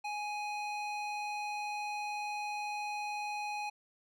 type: tone with band-pass filter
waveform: square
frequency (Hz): 833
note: G#5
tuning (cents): +5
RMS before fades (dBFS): -38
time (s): 0.04-3.7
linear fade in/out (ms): 10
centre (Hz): 2000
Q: 0.85
effects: none